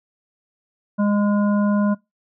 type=harmonic tone; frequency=205.3 Hz; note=G#3; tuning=20 cents flat; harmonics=1 / 3 / 5 / 7; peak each=-16 / -26 / -30 / -33 dBFS; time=0.98-1.95 s; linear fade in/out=20 ms; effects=noise-tail reverb RT60 0.2 s tail -23 dB re dry